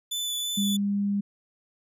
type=tone with vibrato; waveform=sawtooth; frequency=3490 Hz; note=A7; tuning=15 cents flat; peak=-25 dBFS; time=0.11-0.77 s; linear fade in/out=10 ms; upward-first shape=sine; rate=3 Hz; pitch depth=11 cents each way
type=tone; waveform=sine; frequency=201.6 Hz; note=G3; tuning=49 cents sharp; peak=-23 dBFS; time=0.57-1.21 s; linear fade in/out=10 ms
effects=none